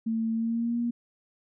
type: tone with pitch glide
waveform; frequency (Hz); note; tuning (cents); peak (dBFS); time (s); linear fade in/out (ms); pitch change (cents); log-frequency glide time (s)
sine; 225 to 237.1; A3 to A#3; +39 to +30; -25; 0.06-0.91; 10; +91; 0.33-0.78
effects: none